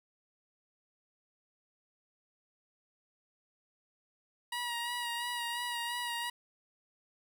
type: tone with vibrato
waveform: 15% pulse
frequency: 955 Hz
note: A#5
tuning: 42 cents sharp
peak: -28 dBFS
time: 4.52-6.3 s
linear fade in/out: 5 ms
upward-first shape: sine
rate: 2.9 Hz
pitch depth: 28 cents each way
effects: none